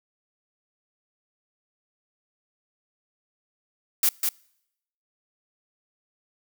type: noise with echo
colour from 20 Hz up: blue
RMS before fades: -20 dBFS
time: 4.03-4.09 s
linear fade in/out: 2 ms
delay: 200 ms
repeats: 1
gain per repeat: -4 dB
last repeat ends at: 4.29 s
effects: noise-tail reverb RT60 0.8 s tail -26 dB re dry

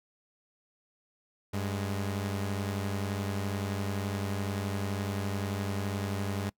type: tone pair together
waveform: sawtooth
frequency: 97.88 / 207.4 Hz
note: G2 / G#3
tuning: -2 / -2 cents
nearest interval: octave + minor second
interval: 1300 cents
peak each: -28 / -33 dBFS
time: 1.53-6.5 s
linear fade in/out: 10 ms
effects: noise-tail reverb RT60 0.1 s tail -24 dB re dry

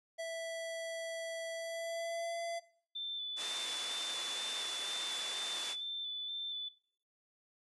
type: tone with pitch glide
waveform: square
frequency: 659.3 to 677.1 Hz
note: E5 to E5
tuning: 0 to +46 cents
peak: -38 dBFS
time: 0.18-2.6 s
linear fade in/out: 20 ms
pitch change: +46 cents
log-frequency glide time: 1.52-2.38 s
type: tone with vibrato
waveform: sine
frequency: 3520 Hz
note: A7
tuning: in tune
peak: -38 dBFS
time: 2.95-6.69 s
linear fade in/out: 10 ms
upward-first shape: square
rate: 2.1 Hz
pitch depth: 17 cents each way
type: band-pass noise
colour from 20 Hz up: white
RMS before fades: -43 dBFS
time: 3.36-5.76 s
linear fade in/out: 50 ms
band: 370 to 7300 Hz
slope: 12 dB/octave
effects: noise-tail reverb RT60 0.5 s tail -17 dB re dry + resampled to 24000 Hz

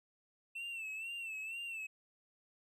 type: tone with vibrato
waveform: triangle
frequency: 2675 Hz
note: E7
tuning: 25 cents sharp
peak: -39 dBFS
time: 0.55-1.87 s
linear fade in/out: 10 ms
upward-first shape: sine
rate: 2.1 Hz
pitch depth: 75 cents each way
effects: none

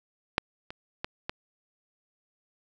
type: clicks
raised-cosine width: 0.3 ms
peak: -6 / -23 / -15 / -15 dBFS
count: 4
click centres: 0.381 / 0.705 / 1.045 / 1.295 s
effects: none

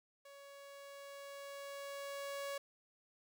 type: tone with level ramp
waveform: sawtooth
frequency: 560 Hz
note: C#5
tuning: 18 cents sharp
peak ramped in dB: -51 to -36 dBFS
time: 0.25-2.58 s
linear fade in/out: 5 ms
effects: none

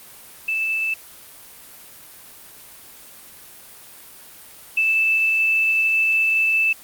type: tone pair in turn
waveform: sine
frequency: 2637 / 2637 Hz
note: E7 / E7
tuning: 0 / 0 cents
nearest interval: unison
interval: 0 cents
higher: neither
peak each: -19 / -15 dBFS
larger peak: second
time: 0.48-0.94 / 4.77-6.73 s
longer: second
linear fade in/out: 5 ms
effects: white hiss -43 dBFS RMS until 6.83 s + Opus 32 kbps

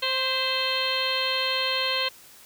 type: harmonic tone with a mistuned harmonic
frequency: 524 Hz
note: C5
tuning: 2 cents sharp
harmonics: 1 / 2 / 3 / 4 / 5 / 6 / 7 / 8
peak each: -32 / -32 / -35 / -34 / -31 / -29 / -35 / -29 dBFS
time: 0.02-2.09 s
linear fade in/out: 10 ms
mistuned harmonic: 4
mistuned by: -42 cents
effects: white hiss -50 dBFS RMS until 2.45 s

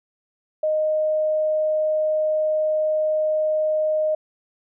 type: tone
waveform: sine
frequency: 619 Hz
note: D#5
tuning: 9 cents flat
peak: -18 dBFS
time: 0.63-4.15 s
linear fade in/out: 5 ms
effects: none

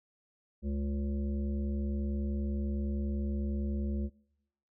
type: harmonic tone with a mistuned harmonic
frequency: 70.7 Hz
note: C#2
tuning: 35 cents sharp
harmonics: 1 / 3 / 5 / 7 / 8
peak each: -32 / -35 / -44 / -51 / -51 dBFS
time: 0.62-4.1 s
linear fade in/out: 50 ms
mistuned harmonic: 5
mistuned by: -23 cents
effects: noise-tail reverb RT60 0.9 s tail -24 dB re dry

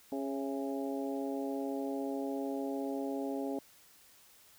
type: harmonic tone with a mistuned harmonic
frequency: 137.4 Hz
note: C#3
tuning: 15 cents flat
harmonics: 2 / 3 / 4 / 5 / 6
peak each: -36 / -40 / -42 / -44 / -46 dBFS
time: 0.12-3.59 s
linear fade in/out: 2 ms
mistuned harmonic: 5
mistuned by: -45 cents
effects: white hiss -61 dBFS RMS until 4.58 s

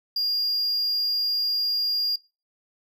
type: tone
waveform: triangle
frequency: 4819 Hz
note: D8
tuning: 44 cents sharp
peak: -21 dBFS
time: 0.16-2.16 s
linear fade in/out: 5 ms
effects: noise-tail reverb RT60 0.3 s tail -22 dB re dry

